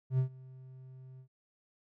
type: tone with ADSR envelope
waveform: triangle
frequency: 130 Hz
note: C3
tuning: 11 cents flat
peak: -22 dBFS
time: 0.1-1.28 s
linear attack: 86 ms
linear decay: 100 ms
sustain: -24 dB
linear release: 86 ms
effects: none